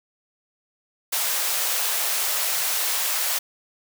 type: high-pass noise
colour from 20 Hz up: white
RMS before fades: -24 dBFS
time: 1.12-3.39 s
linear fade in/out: 10 ms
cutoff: 510 Hz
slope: 24 dB/octave
effects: none